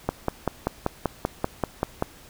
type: click train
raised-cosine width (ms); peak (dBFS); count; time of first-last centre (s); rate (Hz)
1; -8; 11; 0.09-2.024; 5.17
effects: pink hiss -49 dBFS RMS until 2.29 s